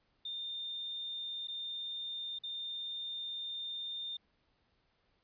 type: tone with dropouts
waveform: sine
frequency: 3619 Hz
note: A7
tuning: 48 cents sharp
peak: -38 dBFS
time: 0.25-4.17 s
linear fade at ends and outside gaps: 5 ms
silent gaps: 1.473-1.482 / 2.388-2.435 s
effects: pink hiss -75 dBFS RMS until 5.23 s + resampled to 11025 Hz